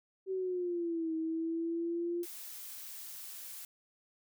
sine exponential two-way sweep, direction down then up, 383.9 to 320 to 348.4 Hz, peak -32 dBFS, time 0.26-2.26 s, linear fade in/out 50 ms, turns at 1.14 s
blue noise, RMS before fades -46 dBFS, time 2.23-3.65 s, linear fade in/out 2 ms
effects none

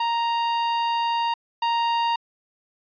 45% pulse tone pair in turn, 932.3 / 932.3 Hz, A#5 / A#5, 0 / 0 cents, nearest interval unison, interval 0 cents, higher neither, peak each -21 / -20 dBFS, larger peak second, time 0-1.34 / 1.62-2.16 s, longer first, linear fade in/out 5 ms, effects resampled to 11025 Hz

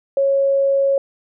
sine tone, 550 Hz, C#5, 14 cents flat, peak -13 dBFS, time 0.17-0.98 s, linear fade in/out 2 ms, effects none

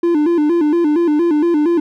triangle tone with vibrato, 320 Hz, D#4, 49 cents sharp, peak -9 dBFS, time 0.03-1.8 s, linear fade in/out 5 ms, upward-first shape square, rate 4.3 Hz, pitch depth 120 cents each way, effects none

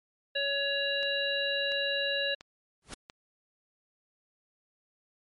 harmonic tone, 560 Hz, C#5, 18 cents sharp, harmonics 1 / 3 / 5 / 7, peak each -33 / -33 / -33 / -33 dBFS, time 0.35-2.35 s, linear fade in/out 10 ms
click train, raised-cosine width 0.2 ms, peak -27 dBFS, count 4, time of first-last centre 1.03-3.099 s, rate 1.45 Hz
pink noise with exponential growth, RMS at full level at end -36 dBFS, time 2.82-2.94 s, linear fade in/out 1 ms, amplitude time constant 24 ms
effects MP3 48 kbps

